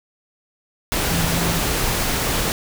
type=tone in noise; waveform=sine; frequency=167.5 Hz; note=E3; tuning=28 cents sharp; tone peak=-23 dBFS; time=1.11-1.59 s; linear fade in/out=0 ms; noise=pink; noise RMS=-21 dBFS; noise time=0.92-2.52 s; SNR=-5 dB; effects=none